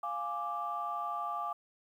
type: chord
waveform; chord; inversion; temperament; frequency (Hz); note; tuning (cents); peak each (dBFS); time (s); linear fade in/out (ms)
sine; D diminished; first; equal; 698.5 / 830.6 / 1174.7; F5 / Ab5 / D6; 0 / 0 / 0; -39 / -40 / -35; 0.03-1.53; 5
effects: tanh soft clip ceiling -25 dBFS + 11-bit